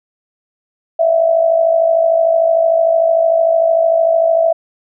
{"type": "tone with amplitude modulation", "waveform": "sine", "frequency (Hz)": 659.3, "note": "E5", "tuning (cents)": 0, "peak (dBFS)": -6, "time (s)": [0.99, 4.53], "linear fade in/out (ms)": 10, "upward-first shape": "sine", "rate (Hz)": 53.3, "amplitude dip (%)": 65, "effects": []}